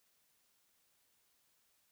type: silence
effects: white hiss -75 dBFS RMS until 1.91 s